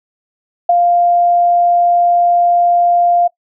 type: tone with ADSR envelope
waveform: sine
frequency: 698.5 Hz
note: F5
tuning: in tune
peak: -4 dBFS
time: 0.69-3.28 s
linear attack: 6 ms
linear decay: 12 ms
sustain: -4 dB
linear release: 14 ms
effects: noise-tail reverb RT60 0.1 s tail -21 dB re dry